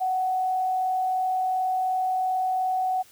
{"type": "tone with frequency modulation", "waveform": "sine", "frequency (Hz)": 746, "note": "F#5", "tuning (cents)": 14, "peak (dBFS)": -22, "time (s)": [0, 3.03], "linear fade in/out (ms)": 20, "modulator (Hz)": 42.8, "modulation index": 0.22, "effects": ["white hiss -54 dBFS RMS until 3.11 s"]}